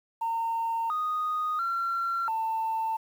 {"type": "tone with pitch steps", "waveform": "sine", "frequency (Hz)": [914, 1241, 1366, 893], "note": ["A#5", "D#6", "F6", "A5"], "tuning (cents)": [-34, -5, -39, 25], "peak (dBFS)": -25, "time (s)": [0.21, 2.97], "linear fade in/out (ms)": 10, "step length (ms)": 690, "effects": ["tanh soft clip ceiling -23 dBFS", "9-bit"]}